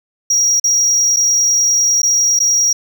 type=tone with dropouts; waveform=triangle; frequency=5690 Hz; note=F8; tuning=31 cents sharp; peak=-9 dBFS; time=0.3-2.73 s; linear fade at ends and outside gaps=5 ms; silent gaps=0.599-0.64 / 1.163-1.168 / 2.02-2.03 / 2.392-2.401 s; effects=7-bit